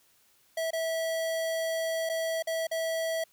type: tone with dropouts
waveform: square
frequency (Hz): 652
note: E5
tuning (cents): -19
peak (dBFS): -29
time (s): 0.57-3.24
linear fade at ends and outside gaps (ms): 5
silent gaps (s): 0.707-0.731 / 2.092-2.096 / 2.425-2.471 / 2.67-2.713
effects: white hiss -65 dBFS RMS until 3.32 s